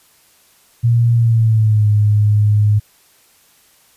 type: tone with pitch glide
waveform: sine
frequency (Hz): 117.7 to 104.86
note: A#2 to G#2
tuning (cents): +17 to +17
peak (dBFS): -9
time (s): 0.83-2.8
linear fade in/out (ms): 20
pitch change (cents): -200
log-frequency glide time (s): 1.14-1.88
effects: white hiss -52 dBFS RMS until 3.96 s + resampled to 32000 Hz